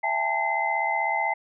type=tone cluster; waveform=sine; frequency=663 / 809 / 885 / 2058 Hz; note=E5 / G#5 / A5 / C7; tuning=+10 / -46 / +10 / -29 cents; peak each=-32 / -28 / -27 / -27 dBFS; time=0.03-1.34 s; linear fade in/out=10 ms; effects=none